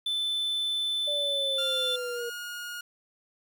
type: tone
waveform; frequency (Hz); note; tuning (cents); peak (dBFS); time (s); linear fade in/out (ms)
triangle; 3520; A7; 0; -25; 0.06-1.96; 5
type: exponential sweep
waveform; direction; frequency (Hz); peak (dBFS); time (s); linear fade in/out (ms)
sine; down; 587.3 to 470; -32; 1.07-2.3; 10
type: tone with pitch glide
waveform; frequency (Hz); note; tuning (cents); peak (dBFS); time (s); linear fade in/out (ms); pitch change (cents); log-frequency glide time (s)
sawtooth; 1396.9 to 1433.7; F6 to F6; 0 to +45; -32; 1.58-2.81; 5; +45; 2.14-2.21
effects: 9-bit